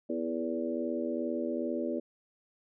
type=harmonic tone with a mistuned harmonic; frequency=82.41 Hz; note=E2; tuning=in tune; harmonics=3 / 4 / 5 / 6 / 7; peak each=-35 / -35 / -39 / -40 / -37 dBFS; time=0.09-2 s; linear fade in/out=10 ms; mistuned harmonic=6; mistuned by=-26 cents; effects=none